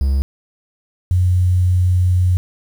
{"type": "tone pair in turn", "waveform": ["triangle", "sine"], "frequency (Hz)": [68.2, 90.59], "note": ["C#2", "F#2"], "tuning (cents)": [-28, -36], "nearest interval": "perfect fourth", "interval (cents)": 492, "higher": "second", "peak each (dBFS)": -11, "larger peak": "neither", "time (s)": [[0.01, 0.22], [1.11, 2.37]], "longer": "second", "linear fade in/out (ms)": 0, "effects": ["7-bit"]}